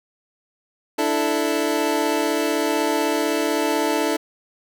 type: chord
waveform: 25% pulse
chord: D suspended second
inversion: none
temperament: equal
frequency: 293.7 / 329.6 / 440 Hz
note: D4 / E4 / A4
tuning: 0 / 0 / 0 cents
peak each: -20 dBFS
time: 0.98-4.17 s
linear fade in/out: 10 ms
effects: none